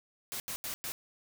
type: noise bursts at uneven times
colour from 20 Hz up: white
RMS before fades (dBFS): -38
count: 4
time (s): 0.32-0.4 / 0.48-0.56 / 0.64-0.74 / 0.84-0.92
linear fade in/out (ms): 0
effects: none